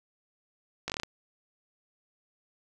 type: slowing click train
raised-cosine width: 0.2 ms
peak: -15 dBFS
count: 7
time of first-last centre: 0.88-1.034 s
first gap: 18 ms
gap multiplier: 1.14
effects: none